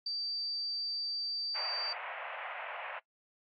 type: tone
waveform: sine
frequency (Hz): 4651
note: D8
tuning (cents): -18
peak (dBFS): -33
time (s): 0.06-1.93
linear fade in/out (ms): 5
type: band-pass noise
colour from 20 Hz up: pink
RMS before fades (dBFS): -42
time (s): 1.54-3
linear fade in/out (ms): 20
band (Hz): 580 to 2700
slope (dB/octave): 48
effects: noise-tail reverb RT60 0.1 s tail -20 dB re dry + AAC 64 kbps